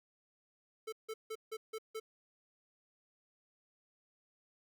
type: tone bursts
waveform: square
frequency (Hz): 440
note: A4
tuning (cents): 0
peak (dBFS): -40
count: 6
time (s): 0.87-2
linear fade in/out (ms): 10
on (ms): 55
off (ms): 160
effects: none